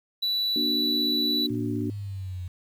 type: tone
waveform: triangle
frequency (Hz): 3951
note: B7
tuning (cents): 0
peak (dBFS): -22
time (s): 0.22-1.47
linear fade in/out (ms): 10
type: chord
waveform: sine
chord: Bb augmented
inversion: none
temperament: equal with one note detuned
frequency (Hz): 236.6 / 293.7 / 370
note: Bb3 / D4 / F#4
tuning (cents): +26 / 0 / 0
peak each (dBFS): -31 / -29 / -35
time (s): 0.56-1.9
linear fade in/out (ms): 2
type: exponential sweep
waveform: sine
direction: down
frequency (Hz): 116.54 to 88.5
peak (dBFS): -31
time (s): 1.5-2.48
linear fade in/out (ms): 5
effects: 9-bit